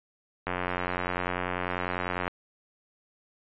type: click train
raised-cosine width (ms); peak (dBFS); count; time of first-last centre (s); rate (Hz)
0.5; -14; 164; 0.47-2.279; 90.1
effects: resampled to 8000 Hz